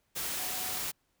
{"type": "tone in noise", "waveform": "sine", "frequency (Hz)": 740, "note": "F#5", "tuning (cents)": 0, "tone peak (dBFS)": -46, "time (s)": [0.38, 0.8], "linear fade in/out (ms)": 20, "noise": "white", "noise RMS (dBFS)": -35, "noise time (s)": [0.15, 0.92], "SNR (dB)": -14, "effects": ["pink hiss -75 dBFS RMS until 1.2 s"]}